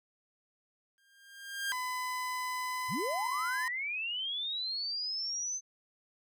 sawtooth tone with exponential growth, 1604 Hz, G6, 39 cents sharp, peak -26 dBFS, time 0.98-1.72 s, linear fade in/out 0 ms, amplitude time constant 160 ms
30% pulse tone with pitch glide, 1007 to 1013.4 Hz, B5 to B5, +33 to +44 cents, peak -31 dBFS, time 1.72-3.68 s, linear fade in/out 2 ms, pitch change +11 cents, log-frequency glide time 2.63-3.09 s
sine linear sweep, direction up, 82.41 to 6230 Hz, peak -33 dBFS, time 2.88-5.61 s, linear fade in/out 50 ms
effects none

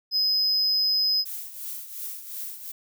triangle tone, 5050 Hz, D#8, 25 cents sharp, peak -19 dBFS, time 0.11-1.25 s, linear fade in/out 50 ms
violet noise with tremolo, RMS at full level -33 dBFS, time 1.25-2.72 s, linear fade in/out 10 ms, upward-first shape triangle, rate 2.8 Hz, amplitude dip 70%
effects none

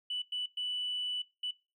sine tone bursts at uneven times, 2972 Hz, F#7, 7 cents sharp, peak -32 dBFS, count 4, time 0.1-0.22 / 0.32-0.46 / 0.57-1.22 / 1.43-1.51 s, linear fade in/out 5 ms, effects noise-tail reverb RT60 0.3 s tail -22 dB re dry + tanh soft clip ceiling -28 dBFS

